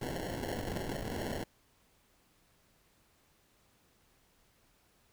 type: noise with sample-and-hold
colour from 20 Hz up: violet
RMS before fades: -38 dBFS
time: 0.01-1.44 s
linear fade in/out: 10 ms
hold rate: 1225 Hz
effects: pink hiss -69 dBFS RMS until 5.12 s